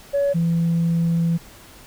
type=tone pair in turn; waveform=sine; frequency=564 / 167.68 Hz; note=C#5 / E3; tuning=+30 / +30 cents; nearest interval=octave + major sixth; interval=2100 cents; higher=first; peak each=-15 dBFS; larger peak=neither; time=0.13-0.34 / 0.34-1.38 s; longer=second; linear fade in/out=20 ms; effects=tanh soft clip ceiling -14 dBFS + pink hiss -45 dBFS RMS until 1.86 s